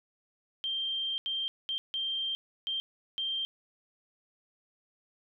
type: tone bursts at uneven times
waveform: sine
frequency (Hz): 3164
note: G7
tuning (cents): +15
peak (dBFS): -30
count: 6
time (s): 0.64-1.18 / 1.26-1.48 / 1.69-1.78 / 1.94-2.35 / 2.67-2.8 / 3.18-3.45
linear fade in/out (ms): 0
effects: none